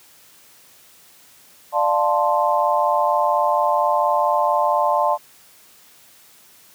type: chord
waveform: sine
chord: D minor seventh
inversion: none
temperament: equal with one note detuned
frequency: 594.2 / 698.5 / 880 / 1046.5 Hz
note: D5 / F5 / A5 / C6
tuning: +20 / 0 / 0 / 0 cents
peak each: -21 / -22 / -20 / -21 dBFS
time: 1.72-5.18 s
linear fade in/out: 50 ms
effects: white hiss -50 dBFS RMS until 6.74 s + high-pass 80 Hz 12 dB/octave